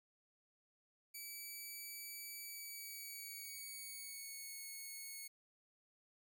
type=tone with pitch glide; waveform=5% pulse; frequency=2300 to 2202 Hz; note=D7 to C#7; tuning=-37 to -12 cents; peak=-38 dBFS; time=1.14-5.28 s; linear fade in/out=10 ms; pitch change=-75 cents; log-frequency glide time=2.42-4.6 s; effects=none